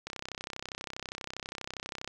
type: click train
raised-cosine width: 0.2 ms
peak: -20 dBFS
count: 66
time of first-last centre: 0.07-2.076 s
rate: 32.4 Hz
effects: none